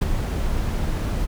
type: noise with ADSR envelope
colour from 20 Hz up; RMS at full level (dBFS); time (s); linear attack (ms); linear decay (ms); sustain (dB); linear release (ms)
brown; -17; 0.01-1.27; 11; 22; -6; 29
effects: none